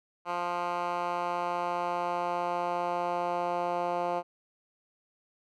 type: tone with band-pass filter sweep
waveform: 10% pulse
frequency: 175.2 Hz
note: F3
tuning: 6 cents sharp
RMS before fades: -31 dBFS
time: 0.25-4.23 s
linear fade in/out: 50 ms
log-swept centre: 1100 to 700 Hz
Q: 1.4
effects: none